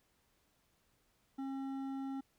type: tone with hard clipping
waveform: sine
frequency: 270 Hz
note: C#4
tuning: 45 cents flat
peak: -40 dBFS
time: 1.38-2.21 s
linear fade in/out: 10 ms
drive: 9 dB
effects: pink hiss -75 dBFS RMS until 2.38 s